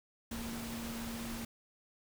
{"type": "tone in noise", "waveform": "sine", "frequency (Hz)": 231.1, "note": "A#3", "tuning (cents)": -15, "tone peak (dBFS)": -41, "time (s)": [0.31, 1.45], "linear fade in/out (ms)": 5, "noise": "pink", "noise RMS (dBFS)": -44, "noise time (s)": [0.31, 1.45], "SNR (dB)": 0, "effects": []}